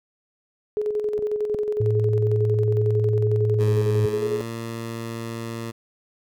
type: tone with tremolo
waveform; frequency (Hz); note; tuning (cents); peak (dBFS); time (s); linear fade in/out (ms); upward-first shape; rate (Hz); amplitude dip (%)
sine; 421.4; G#4; +25; -20; 0.77-4.41; 0; square; 11; 45
type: clicks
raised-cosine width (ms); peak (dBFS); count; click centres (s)
2; -22 / -17; 2; 1.191 / 1.547
type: tone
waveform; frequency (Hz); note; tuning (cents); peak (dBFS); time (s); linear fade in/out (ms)
sine; 110; A2; 0; -19; 1.8-4.06; 5
type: tone with pitch glide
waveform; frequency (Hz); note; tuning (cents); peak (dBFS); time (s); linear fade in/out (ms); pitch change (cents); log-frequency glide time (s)
15% pulse; 107.2 to 114.89; A2 to A#2; -45 to -25; -23; 3.59-5.72; 20; +120; 4.08-4.28
effects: none